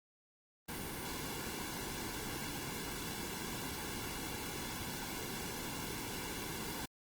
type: noise with comb filter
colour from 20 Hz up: pink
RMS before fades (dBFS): -42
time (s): 0.68-6.86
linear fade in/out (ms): 10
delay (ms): 1.6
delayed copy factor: -0.6
effects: Opus 32 kbps